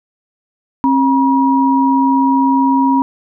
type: tone pair together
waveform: sine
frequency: 268.4 / 959 Hz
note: C4 / A#5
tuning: +44 / +49 cents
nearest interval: octave + minor seventh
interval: 2205 cents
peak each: -11 / -13 dBFS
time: 0.84-3.02 s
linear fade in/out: 0 ms
effects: none